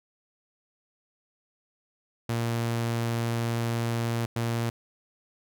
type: tone bursts at uneven times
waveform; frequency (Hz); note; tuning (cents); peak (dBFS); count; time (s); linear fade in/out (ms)
sawtooth; 116.54; A#2; 0; -22; 2; 2.29-4.26 / 4.36-4.7; 5
effects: none